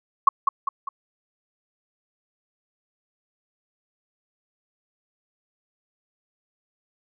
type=tone with echo; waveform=sine; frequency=1100 Hz; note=C#6; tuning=14 cents flat; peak=-9 dBFS; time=0.27-0.29 s; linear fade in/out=5 ms; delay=200 ms; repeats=3; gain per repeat=-6 dB; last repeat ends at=0.89 s; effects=none